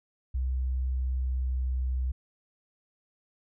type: tone with pitch glide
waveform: sine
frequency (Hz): 64.1 to 63.73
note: C2 to C2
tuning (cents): -35 to -45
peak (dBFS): -26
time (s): 0.34-2.12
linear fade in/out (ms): 10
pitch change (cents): -10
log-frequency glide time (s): 1.05-1.64
effects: none